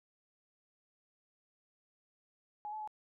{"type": "tone with pitch steps", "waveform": "sine", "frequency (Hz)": [838, 862, 852], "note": ["G#5", "A5", "G#5"], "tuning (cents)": [15, -36, 44], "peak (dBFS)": -39, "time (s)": [2.65, 2.875], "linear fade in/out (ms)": 0, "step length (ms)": 75, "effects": []}